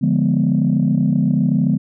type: chord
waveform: sine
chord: D diminished seventh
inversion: none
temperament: equal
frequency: 146.83 / 174.61 / 207.7 / 246.9 Hz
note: D3 / F3 / Ab3 / Cb4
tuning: 0 / 0 / 0 / 0 cents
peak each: -18 dBFS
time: 0.01-1.78 s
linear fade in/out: 20 ms
effects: tanh soft clip ceiling -6 dBFS